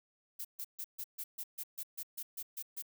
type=noise bursts; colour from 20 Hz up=violet; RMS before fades=-41 dBFS; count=13; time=0.39-2.824 s; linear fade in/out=10 ms; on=58 ms; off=140 ms; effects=none